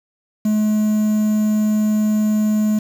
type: tone with quantisation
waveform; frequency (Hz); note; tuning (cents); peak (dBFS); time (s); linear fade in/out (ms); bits
triangle; 213.5; G#3; +48; -12; 0.45-2.79; 5; 6
effects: none